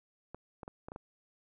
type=clicks; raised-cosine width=1 ms; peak=-29 dBFS; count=6; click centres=0.346 / 0.632 / 0.679 / 0.885 / 0.919 / 0.961 s; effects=none